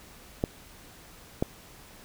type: clicks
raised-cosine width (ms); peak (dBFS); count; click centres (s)
2; -11; 2; 0.439 / 1.425
effects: pink hiss -51 dBFS RMS until 2.04 s